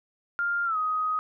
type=tone with pitch glide; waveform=sine; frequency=1400 to 1254.5 Hz; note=F6 to D#6; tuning=+4 to +14 cents; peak=-24 dBFS; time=0.39-1.19 s; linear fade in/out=0 ms; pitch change=-190 cents; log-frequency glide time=0.65-0.77 s; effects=none